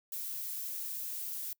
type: noise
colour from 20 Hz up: violet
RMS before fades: -39 dBFS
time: 0.12-1.53 s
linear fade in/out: 2 ms
effects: noise-tail reverb RT60 0.1 s tail -26 dB re dry